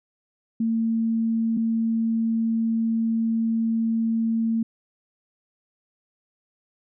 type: tone pair in turn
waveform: sine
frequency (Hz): 226.3 / 226.3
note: A3 / A3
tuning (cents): +49 / +49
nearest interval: unison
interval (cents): 0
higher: neither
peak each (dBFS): -20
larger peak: neither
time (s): 0.6-1.57 / 1.57-4.63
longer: second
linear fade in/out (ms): 5
effects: none